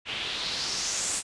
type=noise with low-pass filter sweep; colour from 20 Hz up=white; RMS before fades=-31 dBFS; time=0.05-1.23 s; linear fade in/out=50 ms; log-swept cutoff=2800 to 8500 Hz; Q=3.2; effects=resampled to 24000 Hz